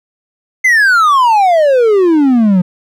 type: exponential sweep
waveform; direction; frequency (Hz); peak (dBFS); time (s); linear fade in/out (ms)
triangle; down; 2093 to 174.61; -4; 0.64-2.62; 10
effects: none